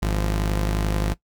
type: tone pair together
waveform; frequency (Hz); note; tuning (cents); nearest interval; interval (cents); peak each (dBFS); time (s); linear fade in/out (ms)
sawtooth; 51.4 / 172.2; G#1 / F3; -17 / -24; octave + major sixth; 2093; -17 / -26; 0.02-1.14; 10
effects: noise-tail reverb RT60 0.1 s tail -18 dB re dry